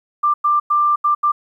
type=tone bursts at uneven times; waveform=sine; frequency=1185 Hz; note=D6; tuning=15 cents sharp; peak=-12 dBFS; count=5; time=0.23-0.34 / 0.44-0.6 / 0.7-0.96 / 1.04-1.15 / 1.23-1.32 s; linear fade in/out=10 ms; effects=9-bit